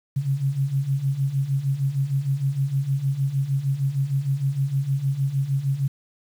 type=beating tone pair; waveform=sine; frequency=133 / 139.5 Hz; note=C3 / C#3; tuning=+29 / +11 cents; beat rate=6.5 Hz; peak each=-26 / -22 dBFS; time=0.16-5.88 s; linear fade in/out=10 ms; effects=8-bit